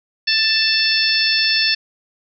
harmonic tone, 883 Hz, A5, 6 cents sharp, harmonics 2 / 3 / 4 / 5 / 6, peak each -22 / -21 / -23 / -19 / -19 dBFS, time 0.27-1.75 s, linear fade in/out 10 ms, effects none

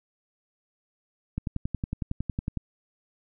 click train, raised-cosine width 5 ms, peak -16 dBFS, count 14, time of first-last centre 1.38-2.573 s, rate 10.9 Hz, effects none

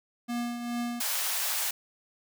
square tone with tremolo, 239 Hz, A#3, 43 cents sharp, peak -29 dBFS, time 0.28-1.01 s, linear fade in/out 20 ms, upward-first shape triangle, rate 2.4 Hz, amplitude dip 55%
white high-pass noise, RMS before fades -30 dBFS, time 1-1.71 s, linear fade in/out 5 ms, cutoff 620 Hz, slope 24 dB/octave
effects none

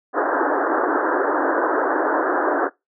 pink band-pass noise, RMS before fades -20 dBFS, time 0.13-2.7 s, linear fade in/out 50 ms, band 280 to 1700 Hz, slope 96 dB/octave, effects noise-tail reverb RT60 0.2 s tail -23 dB re dry

